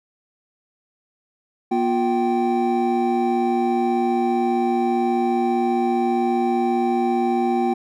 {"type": "tone cluster", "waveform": "triangle", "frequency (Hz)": [239.6, 354.6, 777], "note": ["A#3", "F4", "G5"], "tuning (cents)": [48, 26, -16], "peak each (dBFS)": -20, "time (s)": [1.71, 7.74], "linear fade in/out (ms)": 10, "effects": []}